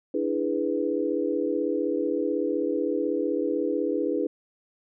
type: chord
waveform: sine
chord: E dominant seventh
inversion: third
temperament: equal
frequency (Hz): 293.7 / 329.6 / 415.3 / 493.9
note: D4 / E4 / G#4 / B4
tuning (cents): 0 / 0 / 0 / 0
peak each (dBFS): -29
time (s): 0.14-4.27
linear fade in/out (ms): 5
effects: none